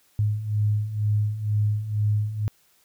sine beating tone pair, 103.83 / 105.93 Hz, G#2 / G#2, 0 / +35 cents, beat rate 2.1 Hz, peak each -27 / -22 dBFS, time 0.19-2.48 s, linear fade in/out 0 ms, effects white hiss -62 dBFS RMS until 2.84 s

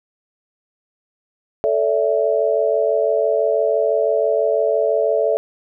sine chord, A suspended fourth, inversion none, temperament equal with one note detuned, 440 / 573.3 / 659.3 Hz, A4 / D5 / E5, 0 / -42 / 0 cents, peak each -19 dBFS, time 1.64-5.37 s, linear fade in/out 0 ms, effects none

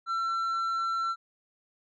sine tone with tanh clipping, 1348 Hz, E6, 38 cents sharp, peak -28 dBFS, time 0.06-1.16 s, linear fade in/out 50 ms, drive 5 dB, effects none

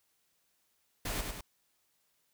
pink noise with echo, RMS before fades -36 dBFS, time 1.05-1.21 s, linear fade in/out 5 ms, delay 100 ms, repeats 2, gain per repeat -4 dB, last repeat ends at 1.41 s, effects white hiss -75 dBFS RMS until 2.33 s

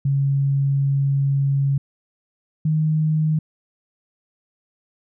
sine tone pair in turn, 138.59 / 155.56 Hz, C#3 / D#3, 0 / 0 cents, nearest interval major second, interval 200 cents, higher second, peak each -16 dBFS, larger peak neither, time 0.05-1.78 / 2.65-3.39 s, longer first, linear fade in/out 5 ms, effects none

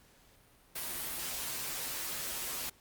white noise with comb filter, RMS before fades -38 dBFS, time 0.75-2.7 s, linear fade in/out 10 ms, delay 10 ms, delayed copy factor -0.95, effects pink hiss -63 dBFS RMS until 2.8 s + Opus 48 kbps

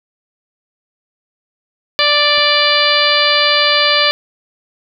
harmonic tone, 587.3 Hz, D5, in tune, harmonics 1 / 2 / 3 / 4 / 5 / 6 / 7 / 8, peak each -18 / -18 / -18 / -18 / -18 / -18 / -18 / -18 dBFS, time 1.99-4.11 s, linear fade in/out 0 ms
clicks, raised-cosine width 2 ms, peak -24 dBFS, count 2, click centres 2.377 / 2.385 s
effects none

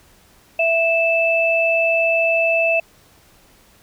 sine tone pair together, 661.5 / 2633 Hz, E5 / E7, +6 / -3 cents, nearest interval 2 octaves, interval 2391 cents, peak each -17 dBFS, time 0.59-2.8 s, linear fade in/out 5 ms, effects pink hiss -52 dBFS RMS until 3.82 s

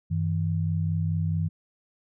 sine tone pair together, 96 / 160.66 Hz, G2 / E3, -36 / -44 cents, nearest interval major sixth, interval 892 cents, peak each -26 dBFS, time 0.1-1.49 s, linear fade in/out 20 ms, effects none

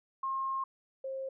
sine tone pair in turn, 1070 / 533.3 Hz, C6 / C5, +38 / +33 cents, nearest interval octave, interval 1205 cents, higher first, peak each -31 / -35 dBFS, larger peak first, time 0.23-0.64 / 1.04-1.29 s, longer first, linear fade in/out 5 ms, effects none

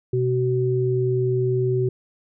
sine tone pair together, 125.78 / 376.6 Hz, B2 / F#4, +32 / +31 cents, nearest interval octave + perfect fifth, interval 1899 cents, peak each -21 dBFS, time 0.13-1.89 s, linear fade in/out 5 ms, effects none

